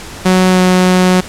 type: tone with pitch glide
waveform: sawtooth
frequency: 185 to 183.3 Hz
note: F#3 to F#3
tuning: 0 to -16 cents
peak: -3 dBFS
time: 0.25-1.21 s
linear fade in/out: 10 ms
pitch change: -16 cents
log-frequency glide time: 0.5-0.6 s
effects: pink hiss -29 dBFS RMS until 1.28 s + low-pass 10000 Hz 12 dB/octave